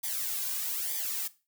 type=noise with flanger; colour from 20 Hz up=blue; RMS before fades=-33 dBFS; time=0.03-1.28 s; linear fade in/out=10 ms; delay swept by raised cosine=0.72 to 2.32 ms; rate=1.1 Hz; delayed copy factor=-0.8; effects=noise-tail reverb RT60 0.3 s tail -17 dB re dry